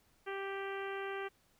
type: harmonic tone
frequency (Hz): 392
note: G4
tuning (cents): 0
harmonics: 1 / 2 / 3 / 4 / 5 / 6 / 7 / 8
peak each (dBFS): -40 / -46 / -47 / -46 / -49 / -52 / -53 / -56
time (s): 0.26-1.29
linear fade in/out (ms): 20
effects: pink hiss -71 dBFS RMS until 1.59 s